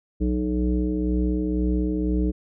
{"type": "tone with frequency modulation", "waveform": "sine", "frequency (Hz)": 185, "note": "F#3", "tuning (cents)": 0, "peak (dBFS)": -20, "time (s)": [0.2, 2.32], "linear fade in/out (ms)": 20, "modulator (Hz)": 124, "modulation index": 1.6, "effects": []}